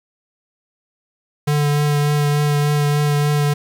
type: tone with vibrato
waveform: square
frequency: 146.8 Hz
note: D3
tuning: in tune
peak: -15 dBFS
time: 1.47-3.54 s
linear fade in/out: 10 ms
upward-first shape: triangle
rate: 3.4 Hz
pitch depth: 17 cents each way
effects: 8-bit